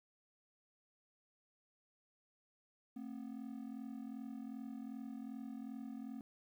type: ring-modulated tone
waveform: triangle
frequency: 245 Hz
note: B3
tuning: 14 cents flat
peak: -39 dBFS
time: 2.96-6.21 s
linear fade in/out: 2 ms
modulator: 21.3 Hz
effects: 12-bit